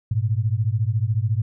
sine beating tone pair, 103.6 / 117.6 Hz, G#2 / A#2, -4 / +16 cents, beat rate 14 Hz, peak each -21 / -22 dBFS, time 0.11-1.42 s, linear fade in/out 5 ms, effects none

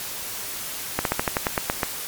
slowing click train, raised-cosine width 0.5 ms, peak -5 dBFS, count 10, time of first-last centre 0.99-1.832 s, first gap 62 ms, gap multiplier 1.1, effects white hiss -32 dBFS RMS until 2.07 s + MP3 96 kbps

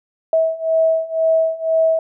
sine beating tone pair, 646 / 648 Hz, E5 / E5, -35 / -30 cents, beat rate 2 Hz, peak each -18 / -16 dBFS, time 0.33-1.99 s, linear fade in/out 2 ms, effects none

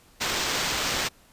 white noise with sample-and-hold, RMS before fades -27 dBFS, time 0.2-1.09 s, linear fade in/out 20 ms, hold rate 11025 Hz, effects pink hiss -57 dBFS RMS until 1.32 s + resampled to 32000 Hz

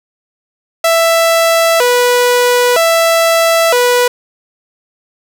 sawtooth tone with vibrato, 570 Hz, C#5, 48 cents sharp, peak -4 dBFS, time 0.84-4.08 s, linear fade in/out 5 ms, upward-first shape square, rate 0.52 Hz, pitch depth 260 cents each way, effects none

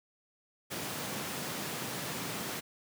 pink high-pass noise, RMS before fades -38 dBFS, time 0.7-2.61 s, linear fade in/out 20 ms, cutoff 120 Hz, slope 24 dB/octave, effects none

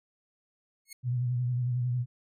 10% pulse tone with exponential growth, 2177 Hz, C#7, 32 cents flat, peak -30 dBFS, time 0.85-0.93 s, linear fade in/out 5 ms, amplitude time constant 16 ms
sine tone with vibrato, 123.47 Hz, B2, in tune, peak -26 dBFS, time 1.03-2.06 s, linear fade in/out 50 ms, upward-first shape sine, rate 11 Hz, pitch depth 44 cents each way
effects none

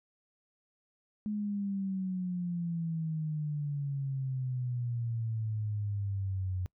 sine exponential sweep, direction down, 212.2 to 90.9 Hz, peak -31 dBFS, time 1.26-6.66 s, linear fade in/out 0 ms, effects noise-tail reverb RT60 0.1 s tail -24 dB re dry

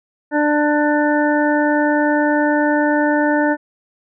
harmonic tone, 296.7 Hz, D4, 18 cents sharp, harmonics 1 / 2 / 3 / 5 / 6, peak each -16 / -19 / -21 / -23 / -24 dBFS, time 0.31-3.57 s, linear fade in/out 50 ms, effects none

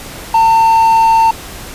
triangle tone, 900 Hz, A5, 39 cents sharp, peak -4 dBFS, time 0.34-1.31 s, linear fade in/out 5 ms, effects pink hiss -29 dBFS RMS until 1.74 s + resampled to 32000 Hz

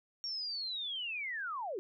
sine linear sweep, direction down, 5588 to 338.7 Hz, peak -36 dBFS, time 0.24-1.79 s, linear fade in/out 0 ms, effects none

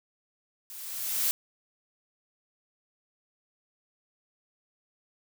blue noise with level ramp, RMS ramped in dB -44 to -25 dBFS, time 0.7-1.31 s, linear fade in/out 0 ms, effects none

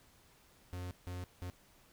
45% pulse tone bursts at uneven times, 90.1 Hz, F#2, 45 cents flat, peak -40 dBFS, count 3, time 0.73-0.91 / 1.07-1.24 / 1.42-1.5 s, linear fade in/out 0 ms, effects pink hiss -65 dBFS RMS until 1.92 s

